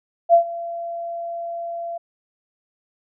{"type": "tone with ADSR envelope", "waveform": "sine", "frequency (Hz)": 681, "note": "F5", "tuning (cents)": -44, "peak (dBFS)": -7, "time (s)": [0.29, 1.98], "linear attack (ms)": 45, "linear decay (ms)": 100, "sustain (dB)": -19, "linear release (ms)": 9, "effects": []}